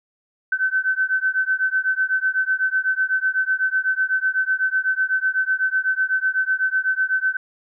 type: beating tone pair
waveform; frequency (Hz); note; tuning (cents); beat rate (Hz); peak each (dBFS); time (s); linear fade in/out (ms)
sine; 1524 / 1532; G6 / G6; -49 / -40; 8; -21; 0.52-7.37; 5
effects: none